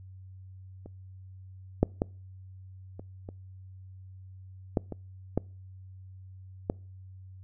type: clicks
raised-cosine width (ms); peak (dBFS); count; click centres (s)
2; -30 / -7 / -12 / -28 / -27 / -11 / -22 / -12 / -13; 9; 0.86 / 1.83 / 2.019 / 2.995 / 3.289 / 4.772 / 4.923 / 5.376 / 6.699
effects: noise-tail reverb RT60 0.4 s tail -26 dB re dry + added 94 Hz sine -45 dBFS peak until 7.43 s